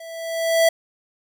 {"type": "tone with level ramp", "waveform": "square", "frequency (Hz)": 659.3, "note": "E5", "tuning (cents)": 0, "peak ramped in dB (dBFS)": [-37, -12], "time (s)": [0, 0.69], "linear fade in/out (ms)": 5, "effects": []}